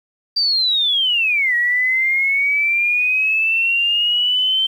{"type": "linear two-way sweep", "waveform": "sine", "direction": "down then up", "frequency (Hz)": [4705, 1900, 3116], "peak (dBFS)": -14, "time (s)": [0.36, 4.67], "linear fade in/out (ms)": 10, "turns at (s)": 1.55, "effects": ["8-bit"]}